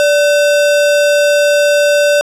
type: tone with sample-and-hold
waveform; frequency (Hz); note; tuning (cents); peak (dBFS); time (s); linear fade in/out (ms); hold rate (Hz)
sine; 583; D5; -13; -7; 0-2.21; 0; 2100
effects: low-pass 10000 Hz 12 dB/octave